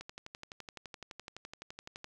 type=click train; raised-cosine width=0.2 ms; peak=-27 dBFS; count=25; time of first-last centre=0.01-2.044 s; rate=11.8 Hz; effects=11-bit